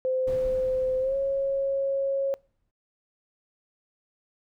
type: tone with pitch glide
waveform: sine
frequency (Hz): 517 to 547.1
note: C5 to C#5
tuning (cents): -21 to -23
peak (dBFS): -23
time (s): 0.05-2.34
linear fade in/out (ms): 0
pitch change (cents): +98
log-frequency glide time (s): 1-1.16
type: noise with exponential decay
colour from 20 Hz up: brown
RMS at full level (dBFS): -35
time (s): 0.27-2.71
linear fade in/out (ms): 5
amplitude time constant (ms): 530
effects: noise-tail reverb RT60 0.4 s tail -26 dB re dry